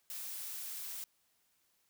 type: noise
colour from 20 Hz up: blue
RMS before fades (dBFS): -43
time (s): 0.1-1.04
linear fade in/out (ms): 0
effects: white hiss -75 dBFS RMS until 1.89 s